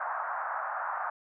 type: band-pass noise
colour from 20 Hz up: white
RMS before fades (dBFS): -34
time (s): 0-1.1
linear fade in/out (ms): 5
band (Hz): 680 to 1500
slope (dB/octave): 48
effects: none